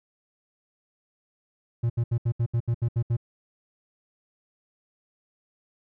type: tone bursts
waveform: triangle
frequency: 117.5 Hz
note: A#2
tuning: 14 cents sharp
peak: -19 dBFS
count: 10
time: 1.83-3.168 s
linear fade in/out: 10 ms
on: 69 ms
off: 72 ms
effects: none